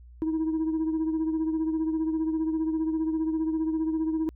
sine beating tone pair, 317.3 / 332.3 Hz, D#4 / E4, +34 / +14 cents, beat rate 15 Hz, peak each -23 / -31 dBFS, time 0.22-4.29 s, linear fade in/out 0 ms, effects tanh soft clip ceiling -22 dBFS + added 60 Hz sine -46 dBFS peak until 4.35 s

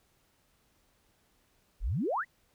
sine exponential sweep, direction up, 32.33 to 2100 Hz, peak -28 dBFS, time 1.8-2.25 s, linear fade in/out 50 ms, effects pink hiss -70 dBFS RMS until 2.54 s

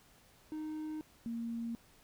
triangle / sine tone pair in turn, 309.4 / 231.8 Hz, D#4 / A#3, -10 / -10 cents, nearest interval perfect fourth, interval 500 cents, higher first, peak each -36 / -36 dBFS, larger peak neither, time 0.52-1.01 / 1.26-1.75 s, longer neither, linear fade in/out 0 ms, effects pink hiss -64 dBFS RMS until 2.03 s

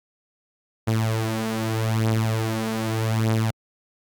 sawtooth beating tone pair, 110.7 / 111.52 Hz, A2 / A2, +11 / +24 cents, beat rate 0.82 Hz, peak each -22 / -19 dBFS, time 0.87-3.51 s, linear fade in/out 10 ms, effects Opus 48 kbps

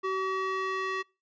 square tone with band-pass filter sweep, 380 Hz, F#4, 46 cents sharp, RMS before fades -31 dBFS, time 0.03-1.03 s, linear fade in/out 20 ms, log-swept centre 1000 to 1700 Hz, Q 1.2, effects noise-tail reverb RT60 0.3 s tail -26 dB re dry + resampled to 16000 Hz

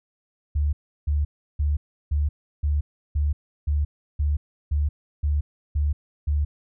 sine tone bursts, 73.42 Hz, D2, in tune, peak -19 dBFS, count 12, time 0.55-6.45 s, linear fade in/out 10 ms, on 180 ms, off 340 ms, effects none

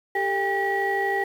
sine tone cluster, 392.5 / 444.9 / 799 / 1927 Hz, G4 / A4 / G5 / B6, +2 / +19 / +33 / -43 cents, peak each -26 / -32 / -25 / -25 dBFS, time 0.15-1.24 s, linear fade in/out 5 ms, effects tanh soft clip ceiling -15 dBFS + 8-bit

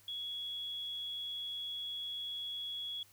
sine tone, 3353 Hz, G#7, 16 cents sharp, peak -38 dBFS, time 0.08-3.03 s, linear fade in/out 2 ms, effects added 100 Hz sine -70 dBFS peak until 3.12 s + white hiss -64 dBFS RMS until 3.12 s

